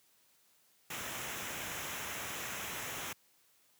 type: noise with comb filter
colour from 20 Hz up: pink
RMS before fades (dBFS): -41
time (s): 0.9-3.13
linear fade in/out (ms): 5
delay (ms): 0.22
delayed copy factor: -0.6
effects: white hiss -69 dBFS RMS until 3.79 s + high-pass 80 Hz 12 dB/octave